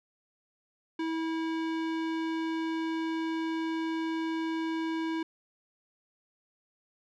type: tone with low-pass filter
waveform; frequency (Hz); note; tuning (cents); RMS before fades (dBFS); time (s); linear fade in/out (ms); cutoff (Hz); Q
square; 324.3; E4; -28; -32; 0.99-5.23; 5; 3300; 0.82
effects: none